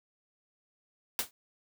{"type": "noise with exponential decay", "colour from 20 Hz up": "white", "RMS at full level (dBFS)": -26, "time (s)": [1.19, 1.31], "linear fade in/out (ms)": 1, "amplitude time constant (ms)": 24, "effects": []}